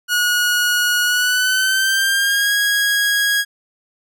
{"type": "tone with pitch glide", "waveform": "sawtooth", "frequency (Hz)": [1452, 1648.8], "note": ["F#6", "G#6"], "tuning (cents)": [-33, -13], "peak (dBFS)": -11, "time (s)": [0.08, 3.45], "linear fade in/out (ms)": 50, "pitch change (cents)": 220, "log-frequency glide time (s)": [1.04, 2.53], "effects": []}